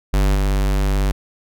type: tone with level steps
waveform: square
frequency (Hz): 49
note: G1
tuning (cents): 0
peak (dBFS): -14 / -16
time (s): 0.13-1.12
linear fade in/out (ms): 10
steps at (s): 0.35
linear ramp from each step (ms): 5
effects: none